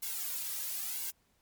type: noise with flanger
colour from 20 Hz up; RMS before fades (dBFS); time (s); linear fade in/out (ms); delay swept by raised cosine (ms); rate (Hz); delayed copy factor
blue; -37; 0.02-1.11; 10; 1.6 to 2.8; 1; -0.9
effects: pink hiss -72 dBFS RMS until 1.41 s + MP3 96 kbps